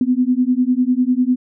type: beating tone pair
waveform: sine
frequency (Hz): 246.7 / 256.7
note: B3 / C4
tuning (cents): -2 / -33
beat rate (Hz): 10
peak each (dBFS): -16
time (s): 0.01-1.36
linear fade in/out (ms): 2
effects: none